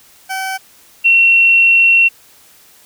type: tone pair in turn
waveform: 20% pulse / sine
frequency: 764 / 2723 Hz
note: G5 / F7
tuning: -45 / -44 cents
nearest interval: octave + minor seventh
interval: 2201 cents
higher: second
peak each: -14 / -6 dBFS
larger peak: second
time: 0.29-0.58 / 1.04-2.09 s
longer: second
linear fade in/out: 20 ms
effects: white hiss -46 dBFS RMS until 2.85 s